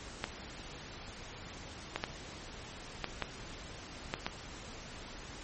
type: clicks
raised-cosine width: 0.3 ms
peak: -16 dBFS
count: 7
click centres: 0.241 / 1.96 / 2.039 / 3.043 / 3.223 / 4.139 / 4.265 s
effects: pink hiss -47 dBFS RMS until 5.43 s + MP3 32 kbps